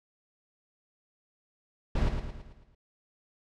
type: noise with echo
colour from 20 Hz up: brown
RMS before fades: -26 dBFS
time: 1.95-2.09 s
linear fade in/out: 5 ms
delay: 110 ms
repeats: 6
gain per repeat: -6 dB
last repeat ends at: 2.75 s
effects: low-pass 5000 Hz 12 dB/octave